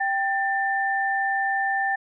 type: tone pair together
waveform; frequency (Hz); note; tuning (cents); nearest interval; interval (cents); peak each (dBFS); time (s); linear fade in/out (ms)
sine; 784 / 1785.6; G5 / A6; 0 / +25; octave + major second; 1425; -24; 0-1.96; 10
effects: none